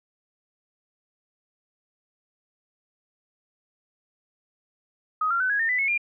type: tone with pitch steps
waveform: sine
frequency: 1257 / 1378.7 / 1512.2 / 1658.6 / 1819.2 / 1995.4 / 2189 / 2400 Hz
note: D#6 / F6 / F#6 / G#6 / A#6 / B6 / C#7 / D7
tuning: +17 / -23 / +37 / -3 / -43 / +17 / -22 / +37 cents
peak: -21 dBFS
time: 5.21-5.978 s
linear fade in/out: 5 ms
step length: 96 ms
effects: none